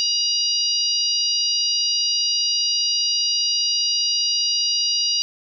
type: harmonic tone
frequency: 955 Hz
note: A#5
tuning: 42 cents sharp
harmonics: 3 / 4 / 5 / 6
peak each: -25 / -29 / -20 / -26 dBFS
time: 0-5.22 s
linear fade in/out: 0 ms
effects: none